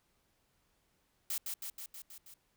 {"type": "noise with echo", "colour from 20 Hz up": "blue", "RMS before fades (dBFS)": -36, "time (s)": [1.3, 1.38], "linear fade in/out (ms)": 2, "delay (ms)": 160, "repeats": 6, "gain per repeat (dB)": -3, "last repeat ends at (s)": 2.34, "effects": ["pink hiss -75 dBFS RMS until 2.56 s"]}